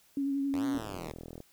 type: tone with vibrato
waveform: sine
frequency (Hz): 277.2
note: C#4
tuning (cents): 0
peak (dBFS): -28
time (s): 0.17-0.78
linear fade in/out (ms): 2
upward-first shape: sine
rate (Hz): 11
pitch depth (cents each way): 24
type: linear two-way sweep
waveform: 5% pulse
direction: up then down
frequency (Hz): 71.5 to 130.81 to 71.5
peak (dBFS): -28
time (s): 0.54-1.12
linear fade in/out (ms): 0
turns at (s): 0.66
type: click train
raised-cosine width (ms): 2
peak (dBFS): -30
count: 28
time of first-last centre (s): 0.75-1.404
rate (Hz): 41.3
effects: white hiss -64 dBFS RMS until 1.52 s